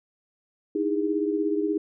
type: tone cluster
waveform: sine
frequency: 309.9 / 326.6 / 408 Hz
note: D#4 / E4 / G#4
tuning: -7 / -16 / -31 cents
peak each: -26 / -30 / -26 dBFS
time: 0.75-1.78 s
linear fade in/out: 5 ms
effects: none